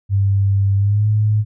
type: tone with pitch glide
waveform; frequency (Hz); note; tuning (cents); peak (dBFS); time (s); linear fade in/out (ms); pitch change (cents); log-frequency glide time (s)
sine; 98.8 to 106.5; G2 to G#2; +14 to +44; -12; 0.09-1.45; 50; +130; 0.77-1.07
effects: none